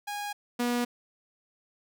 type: tone pair in turn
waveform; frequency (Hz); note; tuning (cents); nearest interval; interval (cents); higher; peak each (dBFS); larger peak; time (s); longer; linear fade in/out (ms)
sawtooth; 822 / 242; G#5 / B3; -18 / -35; octave + major sixth; 2117; first; -29 / -22; second; 0.07-0.33 / 0.59-0.85; neither; 10
effects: none